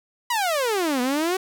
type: exponential two-way sweep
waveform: sawtooth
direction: down then up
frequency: 1000 to 241.8 to 385 Hz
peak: -17 dBFS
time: 0.3-1.37 s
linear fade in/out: 5 ms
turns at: 1.01 s
effects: 9-bit